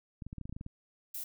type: clicks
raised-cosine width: 5 ms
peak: -29 dBFS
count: 11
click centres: 0.222 / 0.266 / 0.329 / 0.383 / 0.413 / 0.455 / 0.495 / 0.526 / 0.565 / 0.611 / 0.664 s
type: noise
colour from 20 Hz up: violet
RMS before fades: -40 dBFS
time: 1.14-1.24 s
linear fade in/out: 5 ms
effects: none